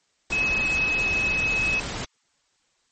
sine tone in noise, 2569 Hz, E7, 45 cents flat, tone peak -21 dBFS, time 0.32-1.8 s, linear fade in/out 5 ms, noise pink, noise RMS -31 dBFS, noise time 0.3-2.05 s, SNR +7 dB, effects white hiss -68 dBFS RMS until 2.91 s + MP3 32 kbps

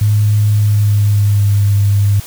sine tone with pitch glide, 105.2 to 101.09 Hz, G#2 to G#2, +23 to -46 cents, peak -8 dBFS, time 0.01-2.2 s, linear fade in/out 5 ms, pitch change -69 cents, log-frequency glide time 0.46-1.67 s, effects white hiss -33 dBFS RMS until 2.26 s

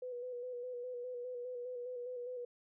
sine tone with vibrato, 493.9 Hz, B4, in tune, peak -40 dBFS, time 0.02-2.45 s, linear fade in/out 5 ms, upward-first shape square, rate 4.9 Hz, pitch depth 31 cents each way, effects none

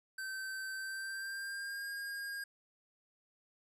square tone with pitch glide, 1547 to 1621.1 Hz, G6 to G#6, -23 to -42 cents, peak -40 dBFS, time 0.18-2.44 s, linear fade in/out 5 ms, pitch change +81 cents, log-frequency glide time 0.74-1.89 s, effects resampled to 32000 Hz + 12-bit

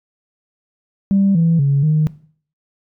sine tone with pitch steps, 196.7 / 165.8 / 139.9 / 154.2 Hz, G3 / E3 / C#3 / D#3, +6 / +10 / +16 / -15 cents, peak -10 dBFS, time 1.11-2.07 s, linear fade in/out 0 ms, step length 240 ms, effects noise-tail reverb RT60 0.5 s tail -19 dB re dry + tanh soft clip ceiling -7 dBFS

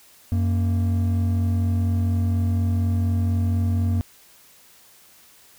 triangle tone pair together, 91.99 / 231.8 Hz, F#2 / A#3, -10 / -10 cents, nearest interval octave + major third, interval 1600 cents, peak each -17 / -25 dBFS, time 0.32-4.01 s, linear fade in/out 0 ms, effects white hiss -52 dBFS RMS until 5.58 s

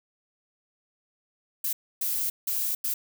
violet noise bursts at uneven times, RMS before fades -28 dBFS, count 4, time 1.64-1.73 / 2.01-2.3 / 2.47-2.75 / 2.84-2.94 s, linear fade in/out 5 ms, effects none

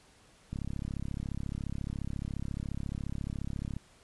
click train, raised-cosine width 5 ms, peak -24 dBFS, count 112, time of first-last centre 0.53-3.766 s, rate 34.3 Hz, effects pink hiss -61 dBFS RMS until 4.03 s + resampled to 24000 Hz

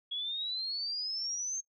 sine exponential sweep, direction up, 3322 to 6420 Hz, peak -33 dBFS, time 0.11-1.61 s, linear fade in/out 10 ms, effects noise-tail reverb RT60 0.1 s tail -22 dB re dry

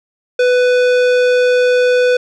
sine tone with tanh clipping, 497 Hz, B4, 11 cents sharp, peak -11 dBFS, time 0.39-2.17 s, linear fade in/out 5 ms, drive 17 dB, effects none

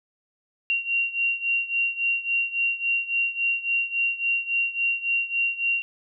sine beating tone pair, 2756 / 2759.6 Hz, F7 / F7, -24 / -21 cents, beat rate 3.6 Hz, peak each -24 / -27 dBFS, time 0.7-5.82 s, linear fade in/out 0 ms, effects none

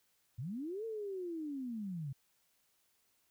sine linear two-way sweep, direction up then down, 103.83 to 457.2 to 128.6 Hz, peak -38 dBFS, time 0.38-2.13 s, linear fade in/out 10 ms, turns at 0.85 s, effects white hiss -75 dBFS RMS until 3.3 s

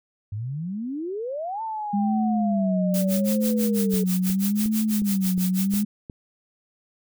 sine exponential two-way sweep, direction up then down, 98 to 902 to 426.7 Hz, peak -27 dBFS, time 0.32-4.04 s, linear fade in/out 5 ms, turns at 1.62 s
sine tone with vibrato, 200 Hz, G3, 35 cents sharp, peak -20 dBFS, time 1.93-5.85 s, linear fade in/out 10 ms, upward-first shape sine, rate 0.79 Hz, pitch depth 150 cents each way
blue noise with tremolo, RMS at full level -29 dBFS, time 2.94-5.83 s, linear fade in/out 0 ms, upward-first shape sine, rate 6.1 Hz, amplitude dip 100%
click train, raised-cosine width 3 ms, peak -24 dBFS, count 7, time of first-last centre 3.94-6.098 s, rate 2.78 Hz
effects none

